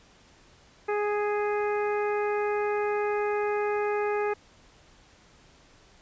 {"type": "harmonic tone", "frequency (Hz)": 415.3, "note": "G#4", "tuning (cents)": 0, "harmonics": [1, 2, 3, 4, 5, 6], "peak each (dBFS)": [-26, -32, -36, -38, -40, -42], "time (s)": [0.88, 4.34], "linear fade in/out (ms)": 10, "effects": ["pink hiss -57 dBFS RMS until 6.01 s", "resampled to 16000 Hz"]}